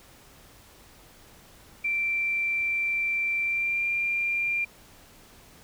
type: tone with pitch glide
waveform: sine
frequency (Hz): 2349 to 2386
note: D7 to D7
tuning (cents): 0 to +27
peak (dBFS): -24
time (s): 1.84-4.65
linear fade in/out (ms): 10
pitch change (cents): +27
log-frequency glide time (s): 3.43-3.87
effects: pink hiss -53 dBFS RMS until 5.63 s